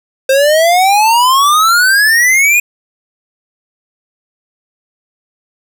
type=exponential sweep; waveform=square; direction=up; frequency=524 to 2489 Hz; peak=-7 dBFS; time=0.29-2.6 s; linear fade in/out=5 ms; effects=none